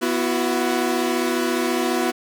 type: chord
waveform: sawtooth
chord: B suspended fourth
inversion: none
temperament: equal with one note detuned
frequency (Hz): 246.9 / 335.4 / 370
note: B3 / E4 / F#4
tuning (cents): 0 / +30 / 0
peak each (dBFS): -20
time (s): 0.01-2.12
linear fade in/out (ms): 20
effects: none